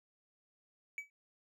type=tone with exponential decay; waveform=triangle; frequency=2286 Hz; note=D7; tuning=47 cents flat; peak=-33 dBFS; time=0.98-1.1 s; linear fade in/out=1 ms; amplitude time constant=25 ms; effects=none